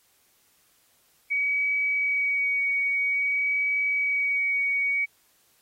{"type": "tone with vibrato", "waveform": "sine", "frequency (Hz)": 2260, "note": "C#7", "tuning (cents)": 33, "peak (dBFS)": -22, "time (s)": [1.3, 5.06], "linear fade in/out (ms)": 20, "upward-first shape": "sine", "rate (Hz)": 0.51, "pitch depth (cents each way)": 12, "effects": ["white hiss -64 dBFS RMS until 5.61 s", "AAC 48 kbps"]}